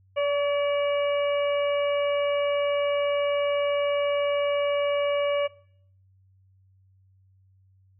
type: harmonic tone with a mistuned harmonic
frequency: 574 Hz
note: D5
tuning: 40 cents flat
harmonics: 1 / 2 / 3 / 4 / 5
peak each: -22 / -33 / -42 / -35 / -37 dBFS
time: 0.16-5.48 s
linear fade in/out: 20 ms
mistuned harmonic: 2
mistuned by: -19 cents
effects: noise-tail reverb RT60 0.6 s tail -20 dB re dry + added 95 Hz sine -57 dBFS peak until 7.99 s